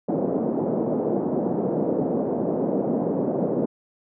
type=band-pass noise; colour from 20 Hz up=pink; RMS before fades=-24 dBFS; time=0.08-3.66 s; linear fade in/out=10 ms; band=190 to 620 Hz; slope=24 dB/octave; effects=none